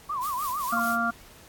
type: tone with vibrato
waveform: sine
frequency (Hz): 1100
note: C#6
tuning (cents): -14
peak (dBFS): -27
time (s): 0.09-0.8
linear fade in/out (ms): 10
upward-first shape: triangle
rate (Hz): 6.6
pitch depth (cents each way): 220
type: noise with tremolo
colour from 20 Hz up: blue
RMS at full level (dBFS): -36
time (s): 0.2-0.99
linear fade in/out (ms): 50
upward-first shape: sine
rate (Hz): 4.8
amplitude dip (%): 50
type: harmonic tone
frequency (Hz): 232.3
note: A#3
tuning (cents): -6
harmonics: 1 / 3 / 5 / 6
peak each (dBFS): -30 / -30 / -30 / -26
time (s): 0.72-1.11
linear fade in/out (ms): 10
effects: pink hiss -51 dBFS RMS until 1.48 s + AAC 64 kbps